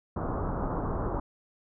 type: low-pass noise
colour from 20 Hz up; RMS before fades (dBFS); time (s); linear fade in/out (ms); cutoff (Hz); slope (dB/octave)
pink; -31; 0.16-1.2; 5; 1300; 48
effects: none